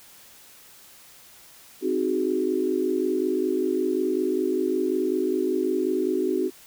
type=chord; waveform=sine; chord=Ab dominant seventh; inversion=first; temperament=equal; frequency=261.6 / 311.1 / 370 / 415.3 Hz; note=C4 / Eb4 / Gb4 / Ab4; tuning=0 / 0 / 0 / 0 cents; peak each=-29 / -28 / -24 / -30 dBFS; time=1.81-6.51 s; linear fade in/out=50 ms; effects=white hiss -50 dBFS RMS until 6.66 s